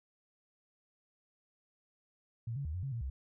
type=tone with pitch steps; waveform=sine; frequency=115.5 / 140.1 / 76.6 / 90.9 / 136.4 / 116.5 / 66.1 Hz; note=A#2 / C#3 / D#2 / F#2 / C#3 / A#2 / C2; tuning=-16 / +19 / -27 / -30 / -28 / -1 / +18 cents; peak=-35 dBFS; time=2.47-3.1 s; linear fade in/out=5 ms; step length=90 ms; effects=none